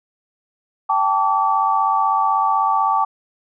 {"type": "chord", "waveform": "sine", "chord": "G suspended second", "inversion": "none", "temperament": "equal with one note detuned", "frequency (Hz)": [784, 880, 1151.1], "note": ["G5", "A5", "D6"], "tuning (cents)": [0, 0, -35], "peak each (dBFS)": [-20, -19, -18], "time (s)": [0.89, 3.05], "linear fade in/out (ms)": 10, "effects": []}